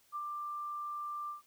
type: tone with ADSR envelope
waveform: sine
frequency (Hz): 1184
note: D6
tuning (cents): +14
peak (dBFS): -35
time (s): 0.12-1.42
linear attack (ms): 37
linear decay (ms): 47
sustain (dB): -2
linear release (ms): 130
effects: white hiss -68 dBFS RMS until 1.46 s